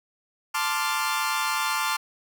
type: chord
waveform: sawtooth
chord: D minor seventh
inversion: second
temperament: equal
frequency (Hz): 880 / 1046.5 / 1174.7 / 1396.9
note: A5 / C6 / D6 / F6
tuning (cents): 0 / 0 / 0 / 0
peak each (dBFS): -26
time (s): 0.54-1.97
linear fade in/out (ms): 10
effects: none